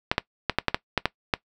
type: clicks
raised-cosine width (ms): 0.3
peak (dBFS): -4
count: 9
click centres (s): 0.115 / 0.181 / 0.497 / 0.586 / 0.683 / 0.745 / 0.977 / 1.056 / 1.338
effects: noise-tail reverb RT60 0.1 s tail -20 dB re dry